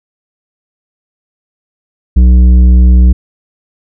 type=tone with tanh clipping; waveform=sine; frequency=61.74 Hz; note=B1; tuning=in tune; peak=-3 dBFS; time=2.16-3.13 s; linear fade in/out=10 ms; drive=9 dB; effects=none